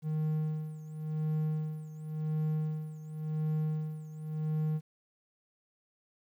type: tone with tremolo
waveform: triangle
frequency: 155 Hz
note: D#3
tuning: 6 cents flat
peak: -26 dBFS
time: 0.02-4.81 s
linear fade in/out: 50 ms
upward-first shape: sine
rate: 0.92 Hz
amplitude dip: 80%
effects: 11-bit